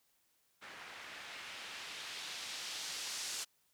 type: noise with low-pass filter sweep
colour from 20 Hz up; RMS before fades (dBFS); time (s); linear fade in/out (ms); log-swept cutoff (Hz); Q
blue; -45; 0.61-3.45; 20; 1700 to 6300; 1
effects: white hiss -75 dBFS RMS until 3.73 s